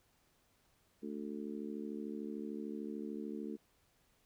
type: harmonic tone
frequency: 73.42 Hz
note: D2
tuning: in tune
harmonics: 3 / 4 / 5 / 6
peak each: -43 / -45 / -47 / -49 dBFS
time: 1.02-3.57 s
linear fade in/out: 20 ms
effects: pink hiss -73 dBFS RMS until 4.25 s